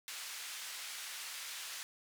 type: band-pass noise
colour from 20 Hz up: pink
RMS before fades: -45 dBFS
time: 0.08-1.83 s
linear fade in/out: 0 ms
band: 1900 to 12000 Hz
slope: 12 dB/octave
effects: none